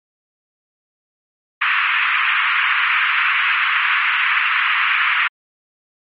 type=band-pass noise; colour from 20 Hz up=white; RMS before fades=-17 dBFS; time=1.61-5.28 s; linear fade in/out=10 ms; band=1100 to 2700 Hz; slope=48 dB/octave; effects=MP3 32 kbps